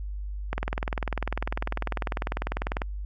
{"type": "click train", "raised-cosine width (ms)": 0.5, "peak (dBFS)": -13, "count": 47, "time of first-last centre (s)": [0.53, 2.819], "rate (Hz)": 20.1, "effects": ["added 50 Hz sine -31 dBFS peak until 3.05 s"]}